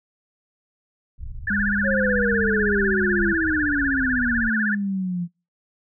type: low-pass noise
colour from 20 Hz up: pink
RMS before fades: -34 dBFS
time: 1.18-4.5 s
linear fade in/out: 20 ms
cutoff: 100 Hz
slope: 24 dB/octave
type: tone with vibrato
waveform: sine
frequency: 1600 Hz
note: G6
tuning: 35 cents sharp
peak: -21 dBFS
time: 1.47-4.75 s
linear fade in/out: 5 ms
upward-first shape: sine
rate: 16 Hz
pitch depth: 190 cents each way
type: tone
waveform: sine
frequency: 203.6 Hz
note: G#3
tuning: 34 cents flat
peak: -23 dBFS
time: 1.5-3.33 s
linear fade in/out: 5 ms
type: exponential sweep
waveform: sine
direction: down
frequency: 553 to 171.4 Hz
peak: -22 dBFS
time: 1.83-5.28 s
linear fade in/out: 50 ms
effects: noise-tail reverb RT60 0.3 s tail -26 dB re dry